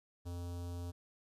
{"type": "tone with notch filter", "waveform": "square", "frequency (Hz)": 87.31, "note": "F2", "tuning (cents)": 0, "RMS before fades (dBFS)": -42, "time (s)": [0.25, 0.92], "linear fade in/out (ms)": 20, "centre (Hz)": 2000, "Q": 0.65, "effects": ["resampled to 32000 Hz", "13-bit"]}